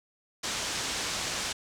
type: low-pass noise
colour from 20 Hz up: white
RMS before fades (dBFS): -33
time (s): 0.43-1.53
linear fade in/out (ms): 10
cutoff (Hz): 7300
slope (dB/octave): 24
effects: none